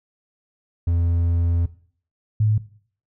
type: tone pair in turn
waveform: triangle / sine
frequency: 85.3 / 107.47 Hz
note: F2 / A2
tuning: -40 / -40 cents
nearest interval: major third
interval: 400 cents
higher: second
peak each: -15 dBFS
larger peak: neither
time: 0.87-1.66 / 2.4-2.58 s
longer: first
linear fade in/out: 5 ms
effects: noise-tail reverb RT60 0.5 s tail -17 dB re dry